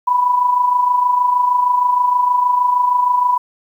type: tone with amplitude modulation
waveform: sine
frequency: 987.8 Hz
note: B5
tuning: in tune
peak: -9 dBFS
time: 0.07-3.38 s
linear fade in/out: 10 ms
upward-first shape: sine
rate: 26.4 Hz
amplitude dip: 55%
effects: 8-bit